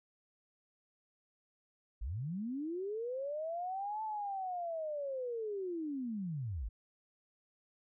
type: linear two-way sweep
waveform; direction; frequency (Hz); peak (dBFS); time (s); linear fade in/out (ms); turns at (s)
sine; up then down; 43.84 to 880 to 43.84; -36; 2.01-6.69; 10; 4.03
effects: none